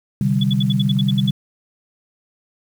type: chord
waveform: sine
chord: C suspended second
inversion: none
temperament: equal with one note detuned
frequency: 130.81 / 149.23 / 196 Hz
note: C3 / D3 / G3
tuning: 0 / +28 / 0 cents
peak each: -19 / -21 / -18 dBFS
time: 0.21-1.31 s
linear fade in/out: 2 ms
type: tone bursts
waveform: sine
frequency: 3423 Hz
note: A7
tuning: 48 cents flat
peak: -21 dBFS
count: 10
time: 0.41-1.301 s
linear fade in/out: 5 ms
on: 27 ms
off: 69 ms
effects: 7-bit